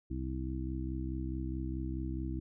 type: harmonic tone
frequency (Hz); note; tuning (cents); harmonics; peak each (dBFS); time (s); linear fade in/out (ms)
64.7; C2; -19; 1 / 2 / 3 / 4 / 5; -37 / -41 / -47 / -43 / -41; 0.1-2.4; 10
effects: none